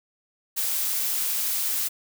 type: noise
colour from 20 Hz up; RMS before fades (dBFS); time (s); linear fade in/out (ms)
blue; -26; 0.56-1.89; 20
effects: none